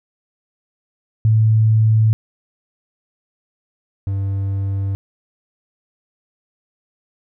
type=tone pair in turn; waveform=sine / triangle; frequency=110 / 98 Hz; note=A2 / G2; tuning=0 / 0 cents; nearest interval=major second; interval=200 cents; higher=first; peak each=-10 / -16 dBFS; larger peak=first; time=1.25-2.13 / 4.07-4.95 s; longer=neither; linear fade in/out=0 ms; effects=none